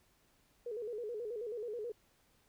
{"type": "tone with vibrato", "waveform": "sine", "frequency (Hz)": 450.6, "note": "A4", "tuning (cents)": 41, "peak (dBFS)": -38, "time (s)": [0.66, 1.92], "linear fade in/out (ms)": 5, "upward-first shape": "square", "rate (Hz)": 9.3, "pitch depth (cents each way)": 110, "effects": ["pink hiss -71 dBFS RMS until 2.48 s"]}